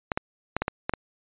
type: clicks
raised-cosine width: 0.5 ms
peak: -10 dBFS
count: 7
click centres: 0.118 / 0.175 / 0.566 / 0.62 / 0.681 / 0.895 / 0.937 s
effects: resampled to 8000 Hz